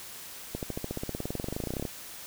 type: accelerating click train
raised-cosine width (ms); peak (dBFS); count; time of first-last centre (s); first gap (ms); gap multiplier
2; -19; 28; 0.55-1.852; 78; 0.96
effects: white hiss -44 dBFS RMS until 2.26 s